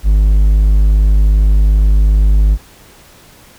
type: tone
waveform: triangle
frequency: 51.3 Hz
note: G#1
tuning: 21 cents flat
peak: -4 dBFS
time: 0.03-2.58 s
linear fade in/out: 50 ms
effects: pink hiss -42 dBFS RMS until 3.58 s